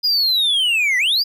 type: linear two-way sweep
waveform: triangle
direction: down then up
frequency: 4978 to 1926 to 4978 Hz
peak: -13 dBFS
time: 0.03-1.24 s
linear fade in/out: 20 ms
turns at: 0.98 s
effects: none